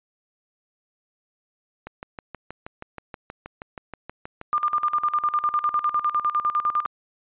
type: click train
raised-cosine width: 0.5 ms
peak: -20 dBFS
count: 17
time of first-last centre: 1.87-4.414 s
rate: 6.29 Hz
type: tone with tremolo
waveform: sine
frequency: 1200 Hz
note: D6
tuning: 37 cents sharp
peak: -18 dBFS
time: 4.53-6.86 s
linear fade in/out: 0 ms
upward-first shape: square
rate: 9.9 Hz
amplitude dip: 80%
effects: resampled to 8000 Hz